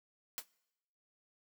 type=noise with exponential decay; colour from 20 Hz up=white; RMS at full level=-36 dBFS; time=0.38-0.46 s; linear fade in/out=0 ms; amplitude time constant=16 ms; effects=noise-tail reverb RT60 0.9 s tail -24 dB re dry + high-pass 200 Hz 12 dB/octave